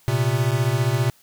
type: beating tone pair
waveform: square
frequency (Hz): 116.54 / 131.54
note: A#2 / C3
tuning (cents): 0 / +10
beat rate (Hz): 15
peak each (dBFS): -22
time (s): 0.08-1.1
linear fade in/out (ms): 0
effects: white hiss -56 dBFS RMS until 1.22 s